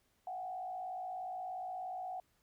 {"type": "tone with frequency modulation", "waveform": "sine", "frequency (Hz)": 740, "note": "F#5", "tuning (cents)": 0, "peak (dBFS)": -39, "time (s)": [0.27, 2.2], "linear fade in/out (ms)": 2, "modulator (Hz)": 56.9, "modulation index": 0.65, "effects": ["pink hiss -75 dBFS RMS until 2.42 s"]}